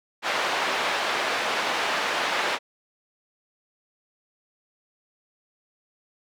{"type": "band-pass noise", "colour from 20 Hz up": "pink", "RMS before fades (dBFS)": -26, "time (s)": [0.22, 2.59], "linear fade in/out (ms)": 50, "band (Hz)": [630, 3300], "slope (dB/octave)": 12, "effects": []}